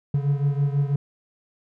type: beating tone pair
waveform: triangle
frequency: 140.2 / 146.3 Hz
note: C#3 / D3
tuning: +20 / -6 cents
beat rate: 6.1 Hz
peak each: -19 / -23 dBFS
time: 0.14-0.96 s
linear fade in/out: 5 ms
effects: none